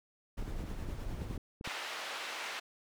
brown noise with tremolo, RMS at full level -38 dBFS, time 0.37-1.38 s, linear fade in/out 10 ms, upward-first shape sine, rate 9.7 Hz, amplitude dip 30%
clicks, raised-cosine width 3 ms, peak -30 dBFS, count 11, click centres 0.425 / 0.479 / 0.606 / 0.638 / 0.715 / 0.888 / 1.219 / 1.31 / 1.377 / 1.611 / 1.675 s
white band-pass noise, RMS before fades -41 dBFS, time 1.64-2.6 s, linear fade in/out 10 ms, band 550 to 2900 Hz, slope 12 dB/octave
effects none

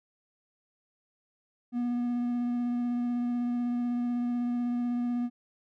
triangle tone with vibrato, 242 Hz, B3, 35 cents flat, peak -25 dBFS, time 1.72-5.3 s, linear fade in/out 50 ms, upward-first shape triangle, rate 16 Hz, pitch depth 14 cents each way, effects none

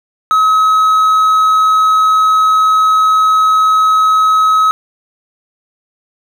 triangle tone, 1279 Hz, D#6, 47 cents sharp, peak -5 dBFS, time 0.31-4.71 s, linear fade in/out 0 ms, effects none

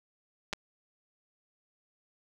clicks, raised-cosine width 0.2 ms, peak -16 dBFS, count 2, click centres 0.529 / 0.534 s, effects none

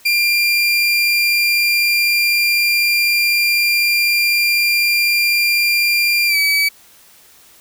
30% pulse tone with pitch glide, 2388 to 2288 Hz, D7 to D7, +28 to -46 cents, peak -10 dBFS, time 0.05-6.69 s, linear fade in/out 10 ms, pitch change -74 cents, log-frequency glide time 6.27-6.37 s, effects white hiss -47 dBFS RMS until 7.6 s

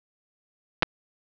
clicks, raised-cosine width 0.3 ms, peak -4 dBFS, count 2, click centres 0.824 / 0.83 s, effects low-pass 5000 Hz 12 dB/octave

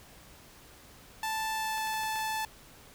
sawtooth tone with pitch glide, 880 to 874.4 Hz, A5 to A5, 0 to -11 cents, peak -27 dBFS, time 1.23-2.45 s, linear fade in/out 2 ms, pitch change -11 cents, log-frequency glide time 1.53-1.82 s
clicks, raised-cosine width 0.3 ms, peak -30 dBFS, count 6, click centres 1.781 / 1.872 / 1.941 / 2.035 / 2.158 / 2.191 s
effects pink hiss -54 dBFS RMS until 2.94 s

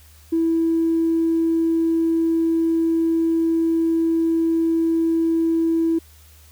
triangle tone with tanh clipping, 328.7 Hz, E4, 5 cents flat, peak -16 dBFS, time 0.32-5.99 s, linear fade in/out 10 ms, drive 4 dB, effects added 76 Hz sine -47 dBFS peak until 6.51 s + white hiss -52 dBFS RMS until 6.51 s

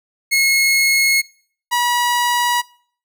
sawtooth tone pair in turn, 2171 / 967.1 Hz, C#7 / B5, -37 / -37 cents, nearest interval octave + major second, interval 1400 cents, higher first, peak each -9 / -11 dBFS, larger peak first, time 0.31-1.22 / 1.71-2.62 s, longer neither, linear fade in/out 20 ms, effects noise-tail reverb RT60 0.5 s tail -22 dB re dry

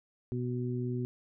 harmonic tone, 123.47 Hz, B2, in tune, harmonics 1 / 2 / 3, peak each -33 / -36 / -38 dBFS, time 0.32-1.05 s, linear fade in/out 0 ms, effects none

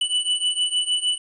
square beating tone pair, 2968 / 2974.5 Hz, F#7 / F#7, +5 / +8 cents, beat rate 6.5 Hz, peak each -23 / -25 dBFS, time 0.01-1.18 s, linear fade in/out 5 ms, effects resampled to 24000 Hz + 10-bit

